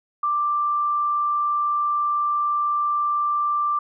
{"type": "tone", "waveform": "sine", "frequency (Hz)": 1179, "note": "D6", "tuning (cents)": 6, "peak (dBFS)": -19, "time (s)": [0.23, 3.79], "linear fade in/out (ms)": 5, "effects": []}